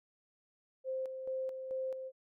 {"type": "tone with tremolo", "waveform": "sine", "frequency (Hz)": 523.3, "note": "C5", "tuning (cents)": 0, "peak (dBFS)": -34, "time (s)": [0.84, 2.12], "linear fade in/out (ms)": 50, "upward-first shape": "square", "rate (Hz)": 2.3, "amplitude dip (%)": 50, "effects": []}